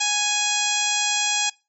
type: harmonic tone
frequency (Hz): 830.6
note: G#5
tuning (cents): 0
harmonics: 1 / 2 / 3 / 4 / 5 / 6 / 7 / 8 / 9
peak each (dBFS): -29 / -32 / -27 / -26 / -31 / -32 / -29 / -30 / -27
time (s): 0-1.5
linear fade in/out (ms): 10
effects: noise-tail reverb RT60 0.3 s tail -24 dB re dry